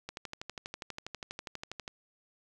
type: click train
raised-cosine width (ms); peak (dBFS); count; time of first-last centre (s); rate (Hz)
0.2; -22; 23; 0.09-1.879; 12.3
effects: none